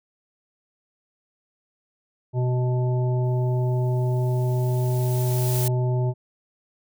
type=harmonic tone; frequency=125.2 Hz; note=B2; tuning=24 cents sharp; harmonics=1 / 3 / 5 / 7; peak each=-20 / -30 / -34 / -37 dBFS; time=2.33-6.14 s; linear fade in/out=50 ms
type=noise with exponential growth; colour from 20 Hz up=blue; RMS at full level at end=-28 dBFS; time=3.24-5.68 s; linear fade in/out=2 ms; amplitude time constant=530 ms
effects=none